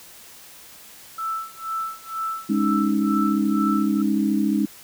sine tone with tremolo, 1322 Hz, E6, 5 cents sharp, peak -23 dBFS, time 1.18-4.02 s, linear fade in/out 5 ms, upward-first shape sine, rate 2.1 Hz, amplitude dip 95%
sine chord, Ab suspended fourth, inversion none, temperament equal, 207.7 / 277.2 / 311.1 Hz, Ab3 / Db4 / Eb4, 0 / 0 / 0 cents, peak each -21 / -24 / -23 dBFS, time 2.49-4.66 s, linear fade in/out 10 ms
effects white hiss -45 dBFS RMS until 4.83 s

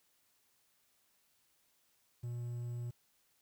triangle tone with quantisation, 120.2 Hz, B2, 46 cents flat, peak -36 dBFS, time 2.23-2.91 s, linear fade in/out 10 ms, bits 11, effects white hiss -74 dBFS RMS until 3.41 s

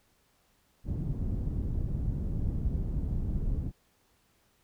pink low-pass noise, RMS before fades -31 dBFS, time 0.84-3.72 s, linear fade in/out 50 ms, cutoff 160 Hz, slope 12 dB/octave, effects pink hiss -69 dBFS RMS until 4.63 s

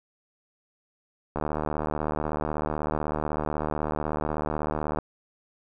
click train, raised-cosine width 1 ms, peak -14 dBFS, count 277, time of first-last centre 1.36-4.987 s, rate 76.1 Hz, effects none

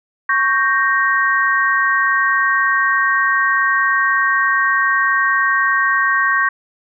sine chord, G diminished, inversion second, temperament equal, 1108.7 / 1568 / 1864.7 Hz, Db6 / G6 / Bb6, 0 / 0 / 0 cents, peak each -17 dBFS, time 0.29-6.49 s, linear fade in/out 5 ms, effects none

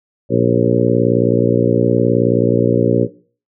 harmonic tone with a mistuned harmonic, 59.1 Hz, A#1, 24 cents sharp, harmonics 2 / 3 / 4 / 5 / 6 / 7 / 8 / 9, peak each -19 / -19 / -19 / -19 / -19 / -19 / -19 / -19 dBFS, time 0.29-3.08 s, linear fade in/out 50 ms, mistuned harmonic 9, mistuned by +38 cents, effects noise-tail reverb RT60 0.4 s tail -17 dB re dry

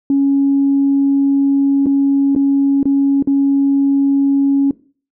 sine tone with dropouts, 277.2 Hz, C#4, in tune, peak -9 dBFS, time 0.1-4.71 s, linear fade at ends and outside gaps 2 ms, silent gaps 1.86-1.866 / 2.351-2.361 / 2.83-2.855 / 3.225-3.273 s, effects noise-tail reverb RT60 0.4 s tail -19 dB re dry + tanh soft clip ceiling -5 dBFS

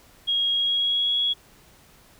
sine tone with pitch glide, 3281 to 3342 Hz, G#7 to G#7, -22 to +10 cents, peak -20 dBFS, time 0.27-1.34 s, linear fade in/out 20 ms, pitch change +32 cents, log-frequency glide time 0.52-1.15 s, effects pink hiss -54 dBFS RMS until 2.19 s

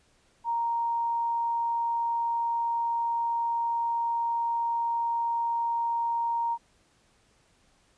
sine tone, 932.3 Hz, A#5, in tune, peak -25 dBFS, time 0.44-6.58 s, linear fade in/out 50 ms, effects pink hiss -65 dBFS RMS until 7.97 s + resampled to 22050 Hz

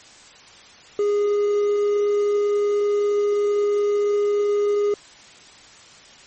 triangle tone with quantisation, 411.5 Hz, G#4, 16 cents flat, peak -15 dBFS, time 0.99-4.94 s, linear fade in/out 2 ms, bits 7, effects white hiss -46 dBFS RMS until 6.26 s + MP3 32 kbps

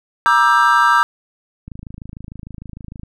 triangle chord, E half-diminished seventh, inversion second, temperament just, 949.3 / 1186.7 / 1318.5 / 1582.2 Hz, Bb5 / D6 / E6 / G6, +31 / +18 / 0 / +16 cents, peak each -14 dBFS, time 0.26-1.03 s, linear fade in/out 0 ms
click train, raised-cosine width 5 ms, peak -20 dBFS, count 37, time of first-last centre 1.68-3.033 s, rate 26.6 Hz
effects none

